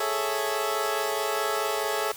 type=chord; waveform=20% pulse; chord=A major seventh; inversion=third; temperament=equal; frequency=415.3 / 440 / 554.4 / 659.3 Hz; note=G#4 / A4 / C#5 / E5; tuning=0 / 0 / 0 / 0 cents; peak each=-26 / -26 / -27 / -27 dBFS; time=0-2.12 s; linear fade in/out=5 ms; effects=white hiss -42 dBFS RMS until 2.16 s